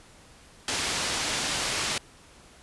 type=low-pass noise; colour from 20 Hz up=white; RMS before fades=-29 dBFS; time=0.68-1.98 s; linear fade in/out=2 ms; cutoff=6100 Hz; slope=12 dB/octave; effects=pink hiss -53 dBFS RMS until 2.62 s + resampled to 24000 Hz